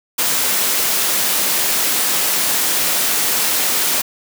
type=high-pass noise; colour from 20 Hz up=white; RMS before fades=-17 dBFS; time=0.18-4.02 s; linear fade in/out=10 ms; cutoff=190 Hz; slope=12 dB/octave; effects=none